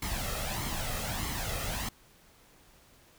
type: noise with flanger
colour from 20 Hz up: pink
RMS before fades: -34 dBFS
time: 0.02-1.89 s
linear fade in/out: 5 ms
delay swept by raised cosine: 0.95 to 1.59 ms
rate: 1.6 Hz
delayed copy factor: +0.6
effects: pink hiss -60 dBFS RMS until 3.18 s